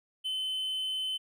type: tone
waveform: triangle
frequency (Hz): 3052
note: G7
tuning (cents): -47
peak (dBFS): -29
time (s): 0.24-1.18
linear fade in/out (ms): 20
effects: none